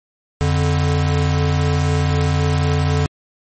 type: tone pair together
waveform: square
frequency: 86.46 / 145.4 Hz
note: F2 / D3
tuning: -17 / -17 cents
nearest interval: major sixth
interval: 900 cents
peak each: -18 dBFS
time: 0.41-3.06 s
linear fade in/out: 0 ms
effects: MP3 32 kbps